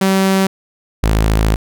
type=tone pair in turn; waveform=sawtooth; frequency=192 / 53.88 Hz; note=G3 / A1; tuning=-36 / -36 cents; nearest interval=octave + minor seventh; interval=2200 cents; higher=first; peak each=-7 dBFS; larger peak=neither; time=0.01-0.47 / 1.03-1.56 s; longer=second; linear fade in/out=5 ms; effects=none